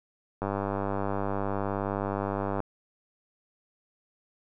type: click train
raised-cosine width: 1 ms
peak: -16 dBFS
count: 218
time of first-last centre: 0.42-2.603 s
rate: 99.4 Hz
effects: none